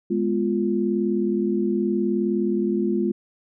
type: chord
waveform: sine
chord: F diminished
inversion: first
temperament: equal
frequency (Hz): 207.7 / 246.9 / 349.2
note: Ab3 / Cb4 / F4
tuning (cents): 0 / 0 / 0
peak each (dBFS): -23 / -27 / -23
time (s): 0.1-3.12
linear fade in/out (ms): 10
effects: none